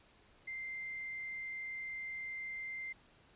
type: tone with frequency modulation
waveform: sine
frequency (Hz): 2089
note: C7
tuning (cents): -3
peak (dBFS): -40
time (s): 0.47-2.93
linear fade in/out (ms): 10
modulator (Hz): 43.4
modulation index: 0.3
effects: pink hiss -65 dBFS RMS until 3.35 s + resampled to 8000 Hz